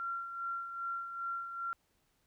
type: tone with tremolo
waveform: sine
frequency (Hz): 1372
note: F6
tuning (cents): -31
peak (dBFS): -34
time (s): 0-1.73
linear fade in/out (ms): 0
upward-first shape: sine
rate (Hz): 2.5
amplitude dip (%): 55
effects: pink hiss -75 dBFS RMS until 2.26 s